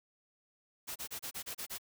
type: noise bursts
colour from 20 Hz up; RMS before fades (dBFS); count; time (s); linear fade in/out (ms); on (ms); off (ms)
white; -41; 8; 0.87-1.784; 20; 88; 30
effects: none